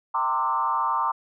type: tone with frequency modulation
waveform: sine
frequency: 1046.5 Hz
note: C6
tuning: in tune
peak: -21 dBFS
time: 0.14-1.12 s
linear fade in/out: 10 ms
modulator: 132 Hz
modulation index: 1.5
effects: none